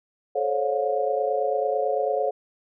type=tone cluster; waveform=sine; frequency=432.7 / 535 / 564 / 714 Hz; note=A4 / C5 / C#5 / F5; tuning=-29 / +38 / +30 / +38 cents; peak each=-27 dBFS; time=0.35-2.31 s; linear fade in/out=10 ms; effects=none